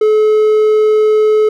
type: tone with hard clipping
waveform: triangle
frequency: 429.5 Hz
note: A4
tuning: 42 cents flat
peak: -8 dBFS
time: 0.01-1.49 s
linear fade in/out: 5 ms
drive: 6 dB
effects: none